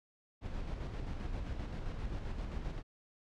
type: noise with tremolo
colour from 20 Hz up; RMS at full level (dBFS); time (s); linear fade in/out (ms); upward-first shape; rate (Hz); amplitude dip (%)
brown; -38; 0.41-2.83; 50; square; 7.6; 35
effects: low-pass 5000 Hz 12 dB/octave